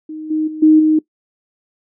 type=tone with level steps; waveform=sine; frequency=311.1 Hz; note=D#4; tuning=in tune; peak=-25 / -14 / -24 / -5 / -9 dBFS; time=0.09-0.99 s; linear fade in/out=5 ms; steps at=0.3 / 0.47 / 0.62 / 0.79 s; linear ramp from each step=10 ms; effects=noise-tail reverb RT60 0.1 s tail -20 dB re dry